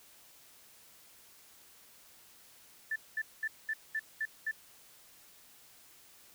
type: tone bursts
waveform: sine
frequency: 1763 Hz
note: A6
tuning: 3 cents sharp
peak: -31 dBFS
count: 7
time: 2.91-4.513 s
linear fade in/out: 5 ms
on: 49 ms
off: 210 ms
effects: white hiss -59 dBFS RMS until 6.34 s